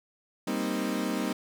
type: chord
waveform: 35% pulse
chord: C minor seventh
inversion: second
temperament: equal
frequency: 196 / 233.1 / 261.6 / 311.1 Hz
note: G3 / Bb3 / C4 / Eb4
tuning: 0 / 0 / 0 / 0 cents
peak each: -32 dBFS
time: 0.47-1.33 s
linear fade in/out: 5 ms
effects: none